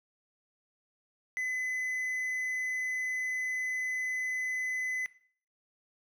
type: tone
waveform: triangle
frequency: 2018 Hz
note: B6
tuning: 37 cents sharp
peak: -29 dBFS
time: 1.37-5.06 s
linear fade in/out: 0 ms
effects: noise-tail reverb RT60 0.5 s tail -18 dB re dry